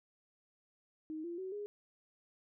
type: tone with pitch steps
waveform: sine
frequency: 312.8 / 343.1 / 376.3 / 412.7 Hz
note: D#4 / F4 / F#4 / G#4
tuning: +9 / -31 / +29 / -11 cents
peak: -39 dBFS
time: 1.1-1.66 s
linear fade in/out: 0 ms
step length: 140 ms
effects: none